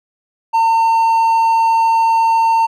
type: tone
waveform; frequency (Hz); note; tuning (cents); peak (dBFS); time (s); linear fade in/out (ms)
triangle; 907; A#5; -48; -8; 0.53-2.67; 20
effects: none